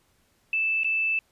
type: tone with dropouts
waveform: sine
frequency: 2637 Hz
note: E7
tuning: in tune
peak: -22 dBFS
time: 0.53-1.19 s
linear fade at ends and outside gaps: 2 ms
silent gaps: 0.835-0.845 s
effects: pink hiss -66 dBFS RMS until 1.31 s + resampled to 32000 Hz